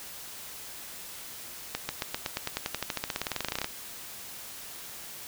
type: accelerating click train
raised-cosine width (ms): 0.2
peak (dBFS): -12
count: 28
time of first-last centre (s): 1.75-3.644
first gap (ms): 140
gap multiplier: 0.94
effects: white hiss -43 dBFS RMS until 5.27 s